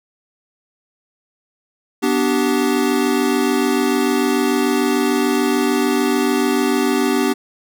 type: chord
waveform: square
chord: G major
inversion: first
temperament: equal with one note detuned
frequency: 246.9 / 293.7 / 387 Hz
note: B3 / D4 / G4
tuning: 0 / 0 / -22 cents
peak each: -20 dBFS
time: 2.02-7.34 s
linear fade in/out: 20 ms
effects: none